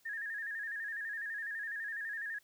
sine tone with vibrato, 1739 Hz, A6, 21 cents flat, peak -37 dBFS, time 0.05-2.39 s, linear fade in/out 10 ms, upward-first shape square, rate 12 Hz, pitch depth 71 cents each way, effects white hiss -69 dBFS RMS until 2.43 s

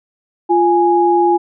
sine tone pair together, 348.1 / 830.6 Hz, F4 / G#5, -6 / 0 cents, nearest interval octave + minor third, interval 1506 cents, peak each -12 dBFS, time 0.49-1.38 s, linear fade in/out 20 ms, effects none

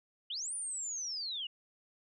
sine linear two-way sweep, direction up then down, 2794 to 9490 to 2794 Hz, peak -36 dBFS, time 0.3-1.47 s, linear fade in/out 5 ms, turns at 0.54 s, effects none

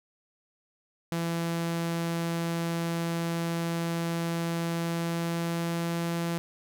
sawtooth tone with pitch glide, 167.9 to 169.17 Hz, E3 to E3, +32 to +45 cents, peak -24 dBFS, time 1.12-6.38 s, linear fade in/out 0 ms, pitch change +13 cents, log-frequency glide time 4.69-6.16 s, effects none

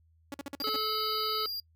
sawtooth tone bursts, 281.1 Hz, C#4, 24 cents sharp, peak -32 dBFS, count 7, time 0.32-0.762 s, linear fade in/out 2 ms, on 22 ms, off 48 ms
square tone, 4795 Hz, D8, 35 cents sharp, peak -34 dBFS, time 0.6-1.6 s, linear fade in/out 2 ms
harmonic tone, 432.4 Hz, A4, 30 cents flat, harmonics 1 / 3 / 5 / 7 / 9 / 10, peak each -37 / -33 / -47 / -40 / -38 / -39 dBFS, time 0.64-1.46 s, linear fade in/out 2 ms
effects noise-tail reverb RT60 0.1 s tail -26 dB re dry + added 81 Hz sine -62 dBFS peak until 1.75 s

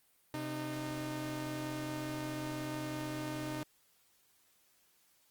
sawtooth tone pair together, 130.48 / 305.7 Hz, C3 / D#4, -4 / -30 cents, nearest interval octave + minor third, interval 1474 cents, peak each -38 / -35 dBFS, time 0.34-3.63 s, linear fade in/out 0 ms, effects white hiss -70 dBFS RMS until 5.3 s + Opus 32 kbps

